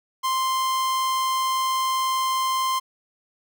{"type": "tone", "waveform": "45% pulse", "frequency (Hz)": 1046.5, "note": "C6", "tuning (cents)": 0, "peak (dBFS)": -21, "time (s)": [0.23, 2.8], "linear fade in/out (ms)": 20, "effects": []}